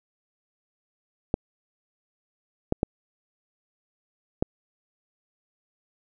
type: clicks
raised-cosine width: 2 ms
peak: -8 dBFS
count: 4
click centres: 1.341 / 2.724 / 2.831 / 4.425 s
effects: none